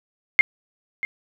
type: tone with echo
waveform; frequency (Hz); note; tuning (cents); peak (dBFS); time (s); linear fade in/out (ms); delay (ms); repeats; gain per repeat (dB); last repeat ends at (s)
sine; 2128; C7; +29; -8; 0.39-0.41; 0; 640; 1; -15; 1.05
effects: none